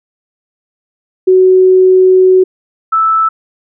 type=tone pair in turn; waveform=sine; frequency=372.6 / 1315.2 Hz; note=F#4 / E6; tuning=+12 / -4 cents; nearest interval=octave + minor seventh; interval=2184 cents; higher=second; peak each=-3 / -7 dBFS; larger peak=first; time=1.27-2.44 / 2.92-3.29 s; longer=first; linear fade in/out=10 ms; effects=none